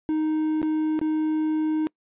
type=tone with dropouts; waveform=triangle; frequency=311.1 Hz; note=D#4; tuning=in tune; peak=-19 dBFS; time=0.09-1.87 s; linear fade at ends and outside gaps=0 ms; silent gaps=0.617-0.629 / 0.991-1.014 s; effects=noise-tail reverb RT60 0.1 s tail -25 dB re dry + resampled to 8000 Hz